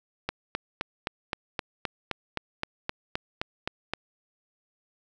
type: click train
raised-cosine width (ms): 0.3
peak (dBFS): -12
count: 15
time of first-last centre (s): 0.29-3.936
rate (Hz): 3.84
effects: none